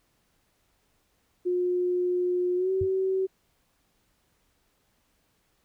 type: tone with pitch glide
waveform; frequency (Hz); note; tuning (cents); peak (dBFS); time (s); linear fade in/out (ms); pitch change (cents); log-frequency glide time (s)
sine; 358.7 to 380; F4 to F#4; +46 to +46; -23; 1.45-3.27; 20; +100; 2.56-2.71
type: tone with exponential decay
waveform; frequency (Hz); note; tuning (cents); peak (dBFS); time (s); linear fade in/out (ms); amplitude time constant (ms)
sine; 93.1; F#2; +11; -25; 2.81-2.9; 5; 19
effects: pink hiss -70 dBFS RMS until 5.64 s